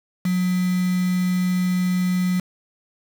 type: tone with quantisation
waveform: sine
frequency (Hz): 181.4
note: F#3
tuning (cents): -34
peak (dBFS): -18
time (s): 0.25-2.4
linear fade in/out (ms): 5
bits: 5
effects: none